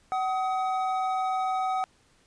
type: tone pair together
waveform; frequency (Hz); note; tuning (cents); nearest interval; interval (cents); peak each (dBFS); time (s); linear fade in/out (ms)
triangle; 754.5 / 1262; F#5 / D#6; +34 / +24; major sixth; 890; -24 / -30; 0.12-1.84; 0
effects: pink hiss -63 dBFS RMS until 2.26 s + resampled to 22050 Hz